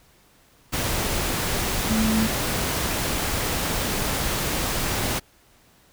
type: tone in noise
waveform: sine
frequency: 220 Hz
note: A3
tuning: in tune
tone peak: -20 dBFS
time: 1.89-2.28 s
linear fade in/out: 20 ms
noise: pink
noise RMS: -25 dBFS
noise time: 0.72-5.2 s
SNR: +2 dB
effects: pink hiss -57 dBFS RMS until 5.92 s